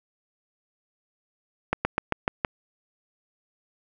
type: slowing click train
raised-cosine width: 0.5 ms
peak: -7 dBFS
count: 6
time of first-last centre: 1.73-2.448 s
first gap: 120 ms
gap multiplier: 1.09
effects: none